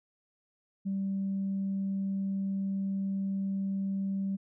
sine tone, 194.8 Hz, G3, 11 cents flat, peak -28 dBFS, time 0.85-4.37 s, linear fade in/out 20 ms, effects tanh soft clip ceiling -25 dBFS

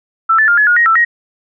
sine tone with pitch steps, 1330 / 1752 / 1406 / 1701 / 1436 / 1880 / 1330 / 1885 Hz, E6 / A6 / F6 / G#6 / F6 / A#6 / E6 / A#6, +15 / -8 / +11 / +41 / +48 / +14 / +15 / +19 cents, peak -7 dBFS, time 0.29-1.05 s, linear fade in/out 10 ms, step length 95 ms, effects none

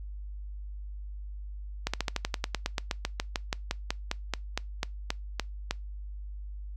slowing click train, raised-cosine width 0.2 ms, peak -11 dBFS, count 25, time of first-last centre 1.87-5.71 s, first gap 66 ms, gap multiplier 1.07, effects noise-tail reverb RT60 0.2 s tail -24 dB re dry + added 50 Hz sine -37 dBFS peak until 6.76 s

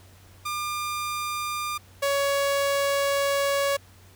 sawtooth tone pair in turn, 1200 / 559.8 Hz, D6 / C#5, +37 / +17 cents, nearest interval octave + minor second, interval 1320 cents, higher first, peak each -24 / -18 dBFS, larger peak second, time 0.45-1.78 / 2.02-3.77 s, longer second, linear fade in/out 10 ms, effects added 93 Hz sine -51 dBFS peak until 4.15 s + pink hiss -55 dBFS RMS until 4.15 s

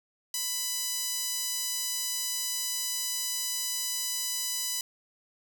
sawtooth tone with high-pass filter, 995 Hz, B5, 13 cents sharp, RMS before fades -32 dBFS, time 0.34-4.81 s, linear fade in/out 2 ms, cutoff 5400 Hz, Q 1.1, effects none

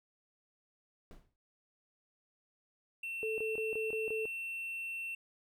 brown noise with exponential decay, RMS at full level -47 dBFS, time 1.11-1.36 s, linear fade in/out 1 ms, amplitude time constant 54 ms
triangle tone, 2700 Hz, E7, 41 cents sharp, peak -36 dBFS, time 3.03-5.15 s, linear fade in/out 5 ms
sine tone bursts, 440 Hz, A4, in tune, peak -34 dBFS, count 6, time 3.23-4.255 s, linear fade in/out 0 ms, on 150 ms, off 25 ms
effects none

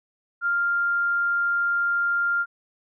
sine tone, 1397 Hz, F6, in tune, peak -20 dBFS, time 0.41-2.46 s, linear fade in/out 50 ms, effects none

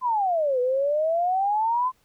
sine exponential two-way sweep, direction down then up, 1042 to 490 to 1042 Hz, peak -20 dBFS, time 0.01-1.92 s, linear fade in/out 50 ms, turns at 0.6 s, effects pink hiss -65 dBFS RMS until 2.04 s

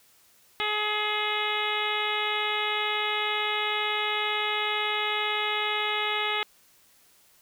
harmonic tone, 422.1 Hz, G#4, 28 cents sharp, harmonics 1 / 2 / 3 / 4 / 5 / 6 / 7 / 8 / 9, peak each -35 / -33 / -33 / -37 / -31 / -35 / -35 / -34 / -37 dBFS, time 0.6-6.43 s, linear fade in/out 0 ms, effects white hiss -60 dBFS RMS until 7.41 s

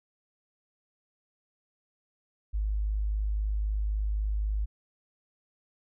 sine tone, 51.91 Hz, G#1, in tune, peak -26 dBFS, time 2.53-4.66 s, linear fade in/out 20 ms, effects none

